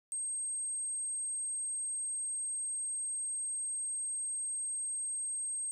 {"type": "tone", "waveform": "sine", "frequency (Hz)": 8410, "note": "C9", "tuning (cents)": 8, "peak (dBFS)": -34, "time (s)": [0.12, 5.71], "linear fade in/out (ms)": 0, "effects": []}